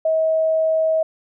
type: tone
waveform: sine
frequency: 639 Hz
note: D#5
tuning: 46 cents sharp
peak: -15 dBFS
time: 0.05-1.03 s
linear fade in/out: 5 ms
effects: none